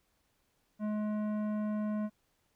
triangle tone with tanh clipping, 211.7 Hz, G#3, 33 cents sharp, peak -33 dBFS, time 0.79-2.1 s, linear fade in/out 50 ms, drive 17 dB, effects pink hiss -75 dBFS RMS until 2.55 s

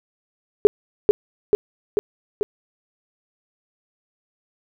sine tone with echo, 415.3 Hz, G#4, in tune, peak -5 dBFS, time 0.65-0.67 s, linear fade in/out 0 ms, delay 440 ms, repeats 4, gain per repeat -3 dB, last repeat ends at 2.43 s, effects none

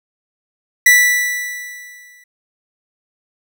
45% pulse tone with exponential decay, 1966 Hz, B6, 8 cents flat, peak -5 dBFS, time 0.86-2.24 s, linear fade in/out 5 ms, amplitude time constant 300 ms, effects none

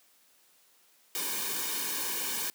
white noise with comb filter, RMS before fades -33 dBFS, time 1.15-2.5 s, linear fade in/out 0 ms, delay 1.5 ms, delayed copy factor -0.8, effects white hiss -64 dBFS RMS until 2.54 s + high-pass 200 Hz 12 dB/octave

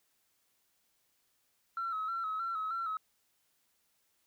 sine tone with vibrato, 1318 Hz, E6, 1 cent flat, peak -32 dBFS, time 1.77-2.97 s, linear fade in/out 2 ms, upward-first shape square, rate 3.2 Hz, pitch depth 48 cents each way, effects tanh soft clip ceiling -29 dBFS + white hiss -75 dBFS RMS until 4.26 s

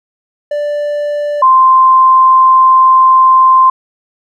triangle / sine tone pair in turn, 587.3 / 1043.6 Hz, D5 / C6, 0 / -5 cents, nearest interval minor seventh, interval 995 cents, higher second, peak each -11 / -3 dBFS, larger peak second, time 0.51-1.42 / 1.42-3.7 s, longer second, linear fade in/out 5 ms, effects none

